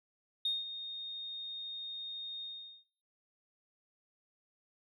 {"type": "tone with ADSR envelope", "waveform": "sine", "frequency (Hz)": 3694, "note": "A#7", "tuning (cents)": -16, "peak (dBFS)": -28, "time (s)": [0.45, 2.85], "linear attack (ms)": 5, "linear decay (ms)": 190, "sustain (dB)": -11, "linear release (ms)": 420, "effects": ["noise-tail reverb RT60 0.5 s tail -24 dB re dry", "tanh soft clip ceiling -25 dBFS"]}